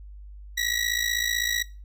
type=ring-modulated tone; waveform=20% pulse; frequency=1931 Hz; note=B6; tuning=39 cents flat; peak=-16 dBFS; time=0.57-1.63 s; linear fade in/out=10 ms; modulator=27.9 Hz; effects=noise-tail reverb RT60 0.3 s tail -20 dB re dry + added 50 Hz sine -40 dBFS peak until 1.84 s